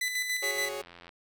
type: tone with tremolo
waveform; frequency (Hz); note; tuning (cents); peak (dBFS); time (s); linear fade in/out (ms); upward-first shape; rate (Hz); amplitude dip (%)
sawtooth; 2000; B6; +21; -24; 0.01-0.69; 5; square; 7; 45
type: chord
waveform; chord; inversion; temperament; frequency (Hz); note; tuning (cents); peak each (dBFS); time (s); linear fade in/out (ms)
sawtooth; F# suspended second; none; just; 370 / 416.2 / 555; F#4 / G#4 / C#5; 0 / +4 / +2; -38 / -34 / -33; 0.42-0.82; 10
type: click train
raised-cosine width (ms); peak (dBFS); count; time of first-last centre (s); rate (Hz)
0.3; -32; 47; 0.56-1.092; 86.5
effects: none